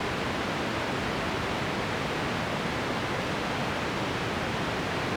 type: band-pass noise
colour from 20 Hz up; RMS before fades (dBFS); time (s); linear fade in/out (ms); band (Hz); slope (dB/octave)
pink; -30; 0-5.16; 5; 120 to 2900; 12
effects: none